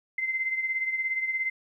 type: beating tone pair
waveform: sine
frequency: 2071 / 2088 Hz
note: C7 / C7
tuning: -18 / -4 cents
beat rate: 17 Hz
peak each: -27 / -34 dBFS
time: 0.18-1.5 s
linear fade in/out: 5 ms
effects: 11-bit